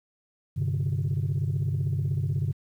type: chord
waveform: sine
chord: G suspended fourth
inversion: none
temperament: equal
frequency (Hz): 98 / 130.81 / 146.83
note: G2 / C3 / D3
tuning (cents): 0 / 0 / 0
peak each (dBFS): -27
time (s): 0.56-2.53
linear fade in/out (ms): 20
effects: tanh soft clip ceiling -20 dBFS + 10-bit